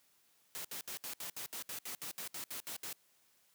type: noise bursts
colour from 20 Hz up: white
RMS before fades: -43 dBFS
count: 15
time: 0.55-2.928 s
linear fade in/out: 0 ms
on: 96 ms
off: 67 ms
effects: white hiss -71 dBFS RMS until 3.54 s + high-pass 100 Hz 12 dB/octave